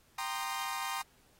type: chord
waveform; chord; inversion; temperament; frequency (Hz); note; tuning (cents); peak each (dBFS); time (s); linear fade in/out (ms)
sawtooth; C minor seventh; second; equal with one note detuned; 784 / 932.3 / 1046.5 / 1225.2; G5 / Bb5 / C6 / Eb6; 0 / 0 / 0 / -27; -37 / -36 / -36 / -37; 0.18-1.02; 5
effects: pink hiss -66 dBFS RMS until 1.39 s + AAC 48 kbps